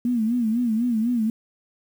sine tone with vibrato, 231.7 Hz, A#3, 10 cents flat, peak -19 dBFS, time 0.05-1.3 s, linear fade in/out 2 ms, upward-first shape sine, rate 4 Hz, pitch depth 120 cents each way, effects 8-bit

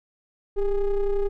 triangle ring-modulated tone, 207.7 Hz, G#3, in tune, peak -15 dBFS, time 0.56-1.29 s, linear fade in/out 20 ms, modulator 192 Hz, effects none

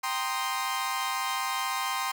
sawtooth chord, C minor seventh, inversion second, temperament equal, 784 / 932.3 / 1046.5 / 1244.5 Hz, G5 / Bb5 / C6 / Eb6, 0 / 0 / 0 / 0 cents, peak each -31 / -33 / -27 / -33 dBFS, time 0.03-2.12 s, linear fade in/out 10 ms, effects none

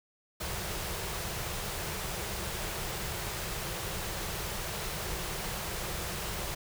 pink band-stop noise, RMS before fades -36 dBFS, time 0.4-6.55 s, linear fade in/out 10 ms, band 210 to 320 Hz, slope 96 dB/octave, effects none

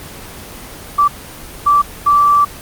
sine tone bursts at uneven times, 1163 Hz, D6, 17 cents flat, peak -7 dBFS, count 3, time 0.98-1.08 / 1.66-1.82 / 2.06-2.45 s, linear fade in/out 10 ms, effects pink hiss -32 dBFS RMS until 2.61 s + Opus 24 kbps

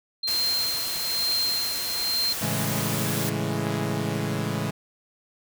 sine tone with tremolo, 4168 Hz, C8, 7 cents flat, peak -22 dBFS, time 0.23-2.33 s, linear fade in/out 5 ms, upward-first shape sine, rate 1.1 Hz, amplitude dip 60%
white noise, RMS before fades -31 dBFS, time 0.27-3.3 s, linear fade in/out 10 ms
sawtooth chord, A major seventh, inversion none, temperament equal, 110 / 138.59 / 164.81 / 207.7 Hz, A2 / C#3 / E3 / G#3, 0 / 0 / 0 / 0 cents, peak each -27 dBFS, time 2.41-4.71 s, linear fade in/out 10 ms
effects none

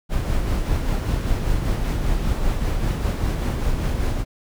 brown noise with tremolo, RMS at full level -20 dBFS, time 0.09-4.25 s, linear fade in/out 50 ms, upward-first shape sine, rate 5.1 Hz, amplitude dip 35%, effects none

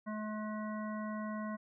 harmonic tone with a mistuned harmonic, 214 Hz, A3, 48 cents flat, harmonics 1 / 3 / 5 / 7 / 9, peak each -38 / -45 / -45 / -51 / -52 dBFS, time 0.06-1.57 s, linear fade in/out 20 ms, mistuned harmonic 7, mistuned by -15 cents, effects none

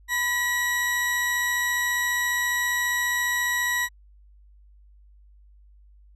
40% pulse tone pair together, 998 / 1921.3 Hz, B5 / B6, +18 / -48 cents, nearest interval major seventh, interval 1134 cents, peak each -31 / -22 dBFS, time 0.08-3.89 s, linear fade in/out 50 ms, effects added 50 Hz sine -50 dBFS peak until 6.15 s + resampled to 32000 Hz

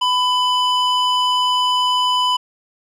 square tone with band-pass filter, 999 Hz, B5, 20 cents sharp, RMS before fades -17 dBFS, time 0.01-2.37 s, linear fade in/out 10 ms, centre 2200 Hz, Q 2.7, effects none

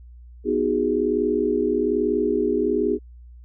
sine chord, G# minor seventh, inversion first, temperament equal with one note detuned, 246.9 / 311.1 / 370 / 411.2 Hz, B3 / D#4 / F#4 / G#4, 0 / 0 / 0 / -17 cents, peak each -26 / -25 / -25 / -22 dBFS, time 0.44-2.99 s, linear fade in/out 50 ms, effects added 60 Hz sine -41 dBFS peak until 3.44 s

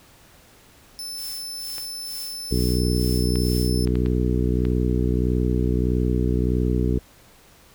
sawtooth tone, 5280 Hz, E8, 2 cents sharp, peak -28 dBFS, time 0.99-3.85 s, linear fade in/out 0 ms
blue noise with tremolo, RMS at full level -37 dBFS, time 1.17-3.7 s, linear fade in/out 10 ms, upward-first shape sine, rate 2.2 Hz, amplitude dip 100%
clicks, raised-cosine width 0.3 ms, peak -20 dBFS, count 6, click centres 1.782 / 3.357 / 3.874 / 3.955 / 4.061 / 4.652 s
harmonic tone, 61.6 Hz, B1, 4 cents flat, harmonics 1 / 2 / 3 / 4 / 5 / 6 / 7, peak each -22 / -25 / -27 / -28 / -29 / -30 / -30 dBFS, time 2.51-6.99 s, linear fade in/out 5 ms
effects pink hiss -52 dBFS RMS until 7.74 s

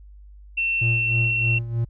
sine tone with pitch glide, 2700 to 2717 Hz, E7 to F7, +41 to -48 cents, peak -20 dBFS, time 0.57-1.59 s, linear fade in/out 10 ms, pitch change +11 cents, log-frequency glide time 1.05-1.15 s
triangle tone with tremolo, 116.54 Hz, A#2, in tune, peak -17 dBFS, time 0.81-1.85 s, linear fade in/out 10 ms, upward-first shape sine, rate 3.2 Hz, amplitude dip 70%
effects added 50 Hz sine -42 dBFS peak until 1.89 s

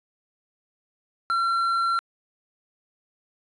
triangle tone with hard clipping, 1362 Hz, F6, 44 cents flat, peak -22 dBFS, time 1.3-1.99 s, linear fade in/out 0 ms, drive 8 dB, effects resampled to 22050 Hz

